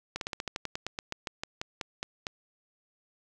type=slowing click train; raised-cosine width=0.2 ms; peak=-16 dBFS; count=18; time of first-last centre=0.16-2.268 s; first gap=52 ms; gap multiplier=1.1; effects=none